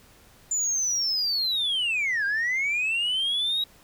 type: linear two-way sweep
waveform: sine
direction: down then up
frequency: 7130 to 1580 to 3848 Hz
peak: -21 dBFS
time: 0.51-3.64 s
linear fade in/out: 5 ms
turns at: 2.25 s
effects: tanh soft clip ceiling -21 dBFS + pink hiss -55 dBFS RMS until 3.83 s